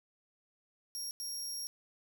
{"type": "tone bursts at uneven times", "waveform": "25% pulse", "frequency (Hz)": 5588, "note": "F8", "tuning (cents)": 0, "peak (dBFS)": -33, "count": 2, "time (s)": [[0.95, 1.11], [1.2, 1.67]], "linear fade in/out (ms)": 0, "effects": []}